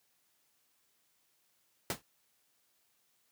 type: noise with exponential decay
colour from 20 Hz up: pink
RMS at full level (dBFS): -29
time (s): 1.9-2.02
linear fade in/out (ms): 2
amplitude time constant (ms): 24
effects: white hiss -74 dBFS RMS until 3.31 s + high-pass 80 Hz 12 dB/octave